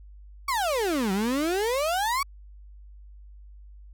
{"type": "exponential two-way sweep", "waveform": "35% pulse", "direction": "down then up", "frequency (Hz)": [1153, 185, 1153], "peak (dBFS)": -22, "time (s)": [0.48, 2.23], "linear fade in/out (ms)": 5, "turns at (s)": 1.12, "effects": ["added 50 Hz sine -44 dBFS peak until 3.93 s"]}